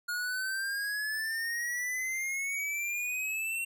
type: exponential sweep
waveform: square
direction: up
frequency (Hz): 1432 to 2738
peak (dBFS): -32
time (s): 0.08-3.65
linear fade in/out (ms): 10
effects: none